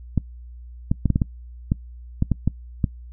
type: clicks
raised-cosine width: 5 ms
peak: -6 dBFS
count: 11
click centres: 0.177 / 0.915 / 1.057 / 1.103 / 1.159 / 1.218 / 1.719 / 2.224 / 2.317 / 2.476 / 2.842 s
effects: noise-tail reverb RT60 0.1 s tail -22 dB re dry + added 60 Hz sine -37 dBFS peak until 3.12 s